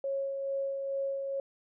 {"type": "tone with tremolo", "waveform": "sine", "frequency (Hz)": 548, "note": "C#5", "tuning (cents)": -20, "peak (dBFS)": -29, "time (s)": [0.04, 1.4], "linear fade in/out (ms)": 2, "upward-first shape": "sine", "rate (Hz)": 2.3, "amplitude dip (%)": 35, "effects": []}